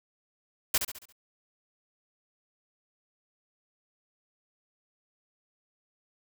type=noise with echo; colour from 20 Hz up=white; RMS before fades=-24 dBFS; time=0.74-0.78 s; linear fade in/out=5 ms; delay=69 ms; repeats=5; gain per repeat=-7 dB; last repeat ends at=1.125 s; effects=none